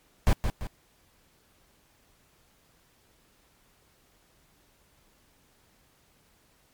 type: noise with echo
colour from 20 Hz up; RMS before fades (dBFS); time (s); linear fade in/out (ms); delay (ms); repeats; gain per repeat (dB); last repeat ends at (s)
brown; -19; 0.27-0.33; 0; 170; 2; -7; 0.67
effects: pink hiss -64 dBFS RMS until 6.73 s + MP3 96 kbps